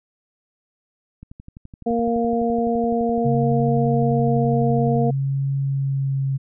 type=click train; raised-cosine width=5 ms; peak=-26 dBFS; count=45; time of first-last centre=1.23-4.959 s; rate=11.8 Hz
type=harmonic tone; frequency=233.1 Hz; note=A#3; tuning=in tune; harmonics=1 / 2 / 3; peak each=-21 / -22 / -24 dBFS; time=1.86-5.11 s; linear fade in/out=10 ms
type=tone with vibrato; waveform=sine; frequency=136.5 Hz; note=C#3; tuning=26 cents flat; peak=-19 dBFS; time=3.24-6.38 s; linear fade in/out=20 ms; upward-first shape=triangle; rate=0.54 Hz; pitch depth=16 cents each way
effects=none

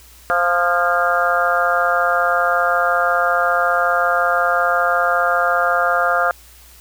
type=harmonic tone with a mistuned harmonic; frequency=174.61 Hz; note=F3; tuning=in tune; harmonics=3 / 4 / 5 / 6 / 7 / 8 / 9; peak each=-22 / -19 / -31 / -30 / -20 / -19 / -25 dBFS; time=0.3-6.31 s; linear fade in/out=0 ms; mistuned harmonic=9; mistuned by=+50 cents; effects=added 60 Hz sine -46 dBFS peak until 6.8 s + white hiss -46 dBFS RMS until 6.8 s

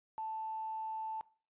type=tone with quantisation; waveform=sine; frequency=880 Hz; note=A5; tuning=in tune; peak=-37 dBFS; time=0.18-1.21 s; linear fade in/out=0 ms; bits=10; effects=noise-tail reverb RT60 0.4 s tail -20 dB re dry + resampled to 8000 Hz

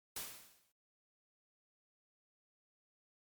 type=noise with exponential decay; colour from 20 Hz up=white; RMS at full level=-40 dBFS; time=0.16-0.72 s; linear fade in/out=5 ms; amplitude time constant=120 ms; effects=MP3 96 kbps

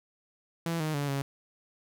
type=tone with pitch steps; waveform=sawtooth; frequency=166.9 / 155.4 / 143.3 / 138.5 Hz; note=E3 / D#3 / D3 / C#3; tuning=+22 / -2 / -42 / -1 cents; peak=-25 dBFS; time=0.66-1.22 s; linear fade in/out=2 ms; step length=140 ms; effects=none

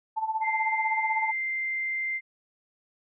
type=tone with tremolo; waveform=sine; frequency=880 Hz; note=A5; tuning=in tune; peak=-23 dBFS; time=0.16-1.32 s; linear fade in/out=20 ms; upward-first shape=sine; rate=16 Hz; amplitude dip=75%
type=tone; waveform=sine; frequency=2089 Hz; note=C7; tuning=3 cents flat; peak=-27 dBFS; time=0.41-2.21 s; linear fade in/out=50 ms
effects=none

